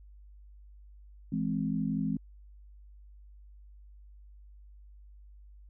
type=chord; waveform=sine; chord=E augmented; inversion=none; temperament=equal with one note detuned; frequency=164.81 / 209.5 / 261.6 Hz; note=E3 / G#3 / B#3; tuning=0 / +15 / 0 cents; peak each=-33 / -32 / -33 dBFS; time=1.32-2.17 s; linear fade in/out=5 ms; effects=added 50 Hz sine -50 dBFS peak until 5.69 s